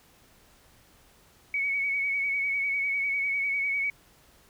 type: tone with vibrato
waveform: sine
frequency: 2236 Hz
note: C#7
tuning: 14 cents sharp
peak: -25 dBFS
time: 1.54-3.9 s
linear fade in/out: 2 ms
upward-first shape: sine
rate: 10 Hz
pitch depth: 34 cents each way
effects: pink hiss -59 dBFS RMS until 4.49 s